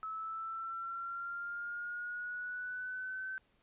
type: linear sweep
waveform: sine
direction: up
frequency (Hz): 1296 to 1538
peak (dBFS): -38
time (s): 0.03-3.38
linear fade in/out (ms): 0
effects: pink hiss -72 dBFS RMS until 3.62 s + resampled to 8000 Hz